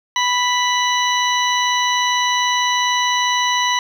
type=harmonic tone; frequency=987.8 Hz; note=B5; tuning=in tune; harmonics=1 / 2 / 3 / 4 / 6; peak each=-18 / -21 / -23 / -24 / -26 dBFS; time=0.16-3.79 s; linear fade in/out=2 ms; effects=7-bit